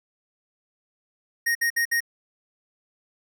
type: tone bursts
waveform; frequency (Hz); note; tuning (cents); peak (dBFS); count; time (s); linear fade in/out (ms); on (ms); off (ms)
square; 1864.7; A#6; 0; -21; 4; 1.46-2.005; 10; 92; 59
effects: none